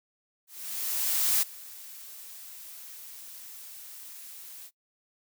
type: noise with ADSR envelope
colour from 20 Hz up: blue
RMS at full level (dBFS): -24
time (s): 0.47-4.71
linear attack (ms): 950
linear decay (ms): 15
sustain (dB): -21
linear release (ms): 57
effects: noise-tail reverb RT60 0.1 s tail -21 dB re dry